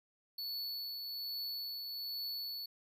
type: tone with tremolo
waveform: square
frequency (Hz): 4435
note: C#8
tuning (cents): 0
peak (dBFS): -38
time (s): 0.38-2.66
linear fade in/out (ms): 5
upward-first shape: triangle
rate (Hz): 1.2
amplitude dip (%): 35
effects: none